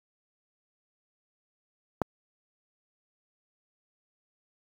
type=click; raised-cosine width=1 ms; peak=-10 dBFS; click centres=2.017 s; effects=high-pass 80 Hz 12 dB/octave + 7-bit